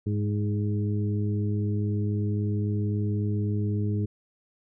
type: harmonic tone with a mistuned harmonic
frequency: 103.83 Hz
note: G#2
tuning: in tune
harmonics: 1 / 2 / 3 / 4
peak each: -25 / -31 / -35 / -37 dBFS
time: 0.06-4.06 s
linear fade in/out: 10 ms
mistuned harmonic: 3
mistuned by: +19 cents
effects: none